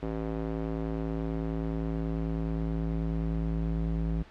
square tone with band-pass filter sweep, 54.7 Hz, A1, 9 cents flat, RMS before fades -31 dBFS, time 0.02-4.23 s, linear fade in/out 10 ms, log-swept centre 370 to 150 Hz, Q 1, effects pink hiss -53 dBFS RMS until 4.3 s + low-pass 3000 Hz 12 dB/octave

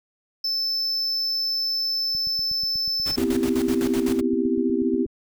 triangle tone, 5274 Hz, E8, in tune, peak -21 dBFS, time 0.44-3.16 s, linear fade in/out 5 ms
click train, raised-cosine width 5 ms, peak -29 dBFS, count 25, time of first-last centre 2.15-5.063 s, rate 8.24 Hz
pink noise with tremolo, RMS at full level -32 dBFS, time 3.05-4.21 s, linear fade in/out 20 ms, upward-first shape square, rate 7.9 Hz, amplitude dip 75%
sine chord, C major seventh, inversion third, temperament equal, 246.9 / 261.6 / 329.6 / 392 Hz, B3 / C4 / E4 / G4, 0 / 0 / 0 / 0 cents, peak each -25 dBFS, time 3.17-5.06 s, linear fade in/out 10 ms
effects none

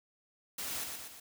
white noise with echo, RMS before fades -39 dBFS, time 0.58-0.84 s, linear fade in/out 5 ms, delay 120 ms, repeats 3, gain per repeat -4 dB, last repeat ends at 1.2 s, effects none

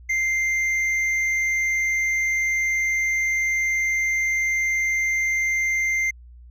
triangle tone with hard clipping, 2093 Hz, C7, in tune, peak -21 dBFS, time 0.09-6.11 s, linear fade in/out 10 ms, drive 8 dB, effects added 60 Hz sine -42 dBFS peak until 6.5 s

